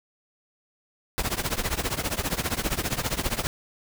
pink noise with tremolo, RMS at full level -24 dBFS, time 1.18-3.47 s, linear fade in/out 0 ms, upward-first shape triangle, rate 15 Hz, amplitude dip 95%, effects none

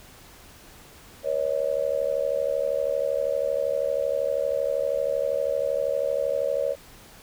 sine tone with amplitude modulation, 555 Hz, C#5, 2 cents sharp, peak -18 dBFS, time 1.23-6.76 s, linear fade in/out 50 ms, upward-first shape sine, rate 72.7 Hz, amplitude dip 100%, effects pink hiss -49 dBFS RMS until 7.22 s

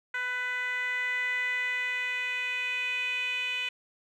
10% pulse tone with band-pass filter sweep, 498.4 Hz, B4, 16 cents sharp, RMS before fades -31 dBFS, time 0.14-3.69 s, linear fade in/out 5 ms, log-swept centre 1700 to 2700 Hz, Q 5.4, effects none

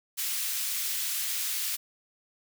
white high-pass noise, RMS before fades -31 dBFS, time 0.17-1.77 s, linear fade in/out 20 ms, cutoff 2100 Hz, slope 12 dB/octave, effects none

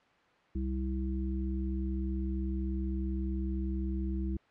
harmonic tone, 65.41 Hz, C2, in tune, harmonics 1 / 3 / 5, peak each -32 / -37 / -39 dBFS, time 0.55-4.37 s, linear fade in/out 5 ms, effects white hiss -64 dBFS RMS until 4.5 s + low-pass 2000 Hz 12 dB/octave

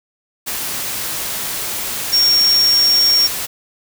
sine tone in noise, 5540 Hz, F8, 15 cents flat, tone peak -10 dBFS, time 2.12-3.28 s, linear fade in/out 20 ms, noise white, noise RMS -23 dBFS, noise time 0.46-3.47 s, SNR +10 dB, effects none

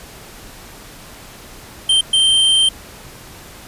square tone bursts at uneven times, 3136 Hz, G7, in tune, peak -11 dBFS, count 2, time 1.89-2.01 / 2.13-2.69 s, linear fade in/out 5 ms, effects pink hiss -38 dBFS RMS until 3.67 s + resampled to 32000 Hz

